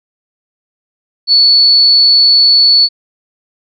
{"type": "tone", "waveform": "sine", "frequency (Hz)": 4435, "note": "C#8", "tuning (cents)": 0, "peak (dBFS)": -4, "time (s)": [1.27, 2.89], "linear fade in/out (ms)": 50, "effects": []}